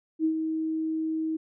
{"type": "tone with ADSR envelope", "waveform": "sine", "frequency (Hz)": 318.1, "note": "D#4", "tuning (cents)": 38, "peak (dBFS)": -20, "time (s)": [0.19, 1.37], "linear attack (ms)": 56, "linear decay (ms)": 88, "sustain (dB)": -6, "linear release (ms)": 10, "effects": []}